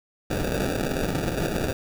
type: noise with sample-and-hold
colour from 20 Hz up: white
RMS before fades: -26 dBFS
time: 0.3-1.73 s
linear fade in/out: 5 ms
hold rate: 1050 Hz
effects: none